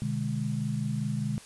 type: chord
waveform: sine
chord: G# diminished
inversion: first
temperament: just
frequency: 124.59 / 149.51 / 207.7 Hz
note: B2 / D3 / G#3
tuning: +16 / +31 / 0 cents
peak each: -32 dBFS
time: 0.02-1.38 s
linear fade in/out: 0 ms
effects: white hiss -50 dBFS RMS until 1.45 s + resampled to 24000 Hz